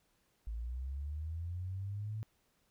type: linear sweep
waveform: sine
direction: up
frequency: 53.4 to 110.5 Hz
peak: -37 dBFS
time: 0.47-2.23 s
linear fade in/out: 0 ms
effects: pink hiss -75 dBFS RMS until 2.7 s